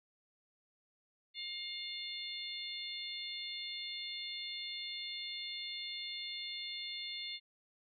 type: harmonic tone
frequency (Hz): 710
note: F5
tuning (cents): +28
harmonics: 3 / 4 / 5 / 6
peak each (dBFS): -47 / -49 / -43 / -46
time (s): 1.34-7.4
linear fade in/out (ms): 50
effects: none